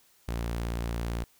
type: tone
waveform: sawtooth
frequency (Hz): 57.9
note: A#1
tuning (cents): -11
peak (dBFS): -26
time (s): 0.28-1.24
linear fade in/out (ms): 5
effects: white hiss -63 dBFS RMS until 1.39 s